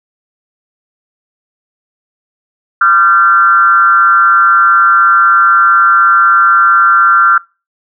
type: tone with frequency modulation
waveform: sine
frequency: 1374 Hz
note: F6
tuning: 29 cents flat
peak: -4 dBFS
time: 2.81-7.38 s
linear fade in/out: 5 ms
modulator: 177 Hz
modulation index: 0.75
effects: noise-tail reverb RT60 0.3 s tail -25 dB re dry